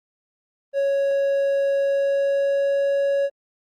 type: tone with pitch glide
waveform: triangle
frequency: 554.4 to 557.9 Hz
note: C#5 to C#5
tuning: 0 to +11 cents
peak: -16 dBFS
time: 0.73-3.3 s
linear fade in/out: 50 ms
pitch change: +11 cents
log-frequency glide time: 1.78-2.9 s
effects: Opus 24 kbps